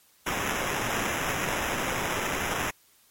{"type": "noise with sample-and-hold", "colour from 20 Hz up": "violet", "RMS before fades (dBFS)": -29, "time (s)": [0.26, 2.71], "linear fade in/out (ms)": 10, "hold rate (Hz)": 4410, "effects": ["white hiss -61 dBFS RMS until 3.1 s", "MP3 64 kbps"]}